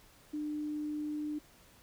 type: tone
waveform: sine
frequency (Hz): 300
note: D4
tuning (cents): +37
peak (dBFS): -34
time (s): 0.33-1.39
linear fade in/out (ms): 10
effects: pink hiss -61 dBFS RMS until 1.82 s